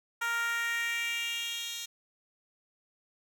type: tone with high-pass filter sweep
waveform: 10% pulse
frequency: 466.2 Hz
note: A#4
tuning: in tune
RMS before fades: -33 dBFS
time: 0.21-1.86 s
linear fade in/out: 10 ms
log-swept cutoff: 1200 to 4200 Hz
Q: 3
effects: none